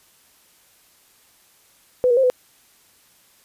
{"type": "tone with pitch steps", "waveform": "sine", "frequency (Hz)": [501, 478.6, 530, 502], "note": ["B4", "A#4", "C5", "B4"], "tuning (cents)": [25, 46, 22, 28], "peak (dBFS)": -13, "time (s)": [2.04, 2.3], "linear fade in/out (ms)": 0, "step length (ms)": 65, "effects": ["white hiss -56 dBFS RMS until 3.44 s", "resampled to 32000 Hz"]}